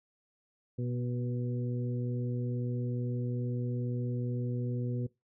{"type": "harmonic tone with a mistuned harmonic", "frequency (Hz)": 122.3, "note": "B2", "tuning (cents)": -16, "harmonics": [1, 2, 3, 4], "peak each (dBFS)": [-32, -38, -42, -44], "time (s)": [0.78, 5.07], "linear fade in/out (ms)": 10, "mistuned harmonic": 3, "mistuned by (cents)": 15, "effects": ["noise-tail reverb RT60 0.2 s tail -20 dB re dry"]}